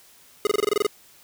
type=tone bursts; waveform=square; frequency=415.3 Hz; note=G#4; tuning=in tune; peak=-18 dBFS; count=10; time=0.45-0.866 s; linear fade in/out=2 ms; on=20 ms; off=24 ms; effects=white hiss -53 dBFS RMS until 1.23 s